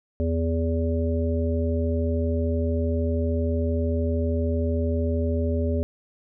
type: harmonic tone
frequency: 82.41 Hz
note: E2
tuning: in tune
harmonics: 1 / 3 / 5 / 7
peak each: -23 / -28 / -30 / -31 dBFS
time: 0.2-5.83 s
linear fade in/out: 0 ms
effects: none